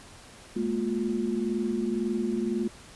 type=tone cluster; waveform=sine; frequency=211.5 / 233.4 / 354 Hz; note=G#3 / A#3 / F4; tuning=+32 / +2 / +23 cents; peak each=-30 dBFS; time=0.56-2.68 s; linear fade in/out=5 ms; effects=pink hiss -49 dBFS RMS until 2.95 s + resampled to 24000 Hz